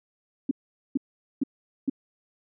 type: tone bursts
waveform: sine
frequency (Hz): 271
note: C#4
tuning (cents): -39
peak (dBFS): -20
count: 4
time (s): 0.49-1.898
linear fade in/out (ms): 5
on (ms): 22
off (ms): 440
effects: none